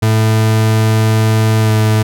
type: tone with pitch glide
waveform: 40% pulse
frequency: 110 to 108.61 Hz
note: A2 to A2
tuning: 0 to -22 cents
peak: -8 dBFS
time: 0.02-2.03 s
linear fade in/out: 10 ms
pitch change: -22 cents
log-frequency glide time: 1.61-1.71 s
effects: none